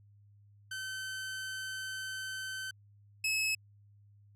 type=tone pair in turn; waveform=sawtooth; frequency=1535 / 2582 Hz; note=G6 / E7; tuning=-37 / -37 cents; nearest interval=major sixth; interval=900 cents; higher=second; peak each=-34 / -26 dBFS; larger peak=second; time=0.71-2.71 / 3.24-3.55 s; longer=first; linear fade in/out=5 ms; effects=added 102 Hz sine -58 dBFS peak until 4.35 s + low-pass 12000 Hz 12 dB/octave